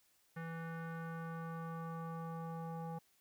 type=tone with low-pass filter sweep; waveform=square; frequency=164.81 Hz; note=E3; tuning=in tune; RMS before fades=-44 dBFS; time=0.36-2.99 s; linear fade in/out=10 ms; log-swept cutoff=1700 to 900 Hz; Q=3.3; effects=white hiss -73 dBFS RMS until 3.2 s